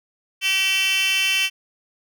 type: tone with high-pass filter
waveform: 10% pulse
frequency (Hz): 384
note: G4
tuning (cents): -36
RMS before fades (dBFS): -20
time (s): 0.41-1.5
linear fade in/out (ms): 50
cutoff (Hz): 2900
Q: 7.6
effects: none